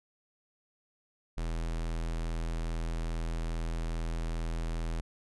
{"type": "tone", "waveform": "square", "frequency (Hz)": 41.2, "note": "E1", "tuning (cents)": 0, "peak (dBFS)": -32, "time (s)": [1.37, 5.01], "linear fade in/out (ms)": 10, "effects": ["resampled to 24000 Hz"]}